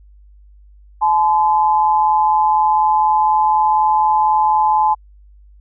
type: tone pair together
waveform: sine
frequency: 858.9 / 1023 Hz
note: A5 / C6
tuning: -42 / -39 cents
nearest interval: minor third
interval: 303 cents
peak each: -12 / -17 dBFS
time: 1.01-4.95 s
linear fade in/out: 20 ms
effects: added 50 Hz sine -42 dBFS peak until 5.6 s